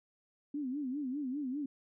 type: tone with vibrato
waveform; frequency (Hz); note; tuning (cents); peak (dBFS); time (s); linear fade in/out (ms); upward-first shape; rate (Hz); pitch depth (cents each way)
sine; 273.1; C#4; -26; -34; 0.54-1.66; 5; sine; 5; 160
effects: none